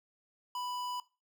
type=tone with notch filter; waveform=square; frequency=990 Hz; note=B5; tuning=4 cents sharp; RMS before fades=-38 dBFS; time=0.55-1 s; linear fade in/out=2 ms; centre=11000 Hz; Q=1.5; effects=noise-tail reverb RT60 0.3 s tail -19 dB re dry